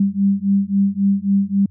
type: beating tone pair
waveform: sine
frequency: 196 / 199.7 Hz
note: G3 / G3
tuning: 0 / +32 cents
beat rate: 3.7 Hz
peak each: -17 dBFS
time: 0-1.66 s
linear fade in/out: 5 ms
effects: added 93 Hz sine -42 dBFS peak until 1.7 s